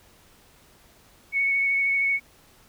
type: tone with vibrato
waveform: sine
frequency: 2217 Hz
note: C#7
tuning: in tune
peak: -20 dBFS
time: 1.32-2.2 s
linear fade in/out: 50 ms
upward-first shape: triangle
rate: 13 Hz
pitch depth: 17 cents each way
effects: pink hiss -56 dBFS RMS until 2.68 s